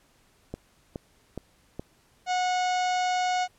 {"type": "click train", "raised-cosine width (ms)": 2, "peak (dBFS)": -20, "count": 4, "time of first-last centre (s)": [0.54, 1.795], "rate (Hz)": 2.39}
{"type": "harmonic tone", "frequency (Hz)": 730, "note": "F#5", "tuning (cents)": -24, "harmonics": [1, 2, 3, 4, 5, 6, 7, 8, 9, 10], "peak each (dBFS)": [-24, -36, -36, -39, -43, -42, -45, -45, -45, -48], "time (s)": [2.26, 3.48], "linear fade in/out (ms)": 50}
{"effects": ["pink hiss -63 dBFS RMS until 3.58 s", "low-pass 12000 Hz 12 dB/octave"]}